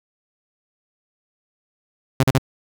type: tone bursts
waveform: sawtooth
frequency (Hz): 132.7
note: C3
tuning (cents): +25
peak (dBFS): -9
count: 3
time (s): 2.2-2.382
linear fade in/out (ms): 2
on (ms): 34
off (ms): 40
effects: none